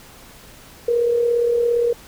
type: tone with amplitude modulation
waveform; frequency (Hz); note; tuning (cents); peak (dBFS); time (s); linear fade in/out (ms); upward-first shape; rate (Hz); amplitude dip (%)
sine; 474; A#4; +29; -13; 0.88-1.93; 5; sine; 37.4; 45
effects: pink hiss -44 dBFS RMS until 2.07 s